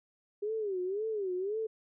sine tone with vibrato, 400.7 Hz, G4, 38 cents sharp, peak -31 dBFS, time 0.42-1.67 s, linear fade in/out 10 ms, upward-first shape sine, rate 1.9 Hz, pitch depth 180 cents each way, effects none

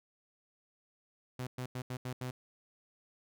sawtooth tone bursts at uneven times, 126.7 Hz, B2, 45 cents sharp, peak -33 dBFS, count 6, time 1.39-1.47 / 1.58-1.66 / 1.75-1.82 / 1.9-1.97 / 2.05-2.13 / 2.21-2.31 s, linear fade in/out 5 ms, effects none

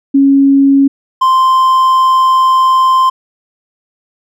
sine / triangle tone pair in turn, 275.6 / 1043.2 Hz, C#4 / C6, -10 / -5 cents, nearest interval octave + major seventh, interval 2305 cents, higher second, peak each -4 dBFS, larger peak neither, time 0.14-0.88 / 1.21-3.1 s, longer second, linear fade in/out 10 ms, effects none

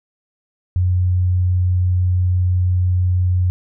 sine tone, 90.6 Hz, F#2, 36 cents flat, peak -13 dBFS, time 0.76-3.5 s, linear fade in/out 0 ms, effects none

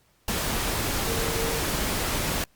sine tone in noise, 456.5 Hz, A#4, 36 cents flat, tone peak -31 dBFS, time 1.07-1.59 s, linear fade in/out 2 ms, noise pink, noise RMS -27 dBFS, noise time 0.28-2.44 s, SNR -7 dB, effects pink hiss -64 dBFS RMS until 2.55 s + Opus 48 kbps

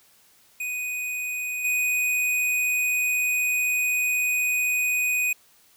square tone with level steps, 2489 Hz, D#7, in tune, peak -28 / -22 dBFS, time 0.6-5.33 s, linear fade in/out 5 ms, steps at 1.64 s, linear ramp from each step 10 ms, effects white hiss -58 dBFS RMS until 5.76 s

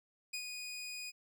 20% pulse tone with ADSR envelope, 2475 Hz, D#7, 10 cents flat, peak -32 dBFS, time 0.33-1.12 s, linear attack 10 ms, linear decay 78 ms, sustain -5 dB, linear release 32 ms, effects none

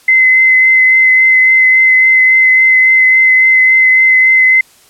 sine tone with vibrato, 2051 Hz, C7, 35 cents flat, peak -4 dBFS, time 0.08-4.61 s, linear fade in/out 5 ms, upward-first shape triangle, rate 3.6 Hz, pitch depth 15 cents each way, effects white hiss -45 dBFS RMS until 4.89 s + low-pass 12000 Hz 12 dB/octave

